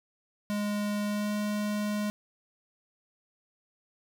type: tone with pitch glide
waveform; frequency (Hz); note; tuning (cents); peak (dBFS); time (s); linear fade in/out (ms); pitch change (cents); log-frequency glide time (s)
square; 206.9 to 208.6; G#3 to G#3; -6 to +8; -29; 0.5-2.1; 0; +14; 1.06-1.32
effects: none